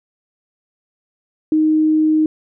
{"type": "tone", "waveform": "sine", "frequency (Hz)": 311.1, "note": "D#4", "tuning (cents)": 0, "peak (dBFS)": -11, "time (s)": [1.52, 2.26], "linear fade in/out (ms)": 2, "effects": []}